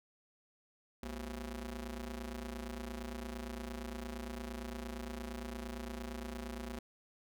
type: ring-modulated tone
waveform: sawtooth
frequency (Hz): 149.5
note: D3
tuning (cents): +31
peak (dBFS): -34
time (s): 1.03-6.79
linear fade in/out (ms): 2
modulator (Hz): 89.1
effects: none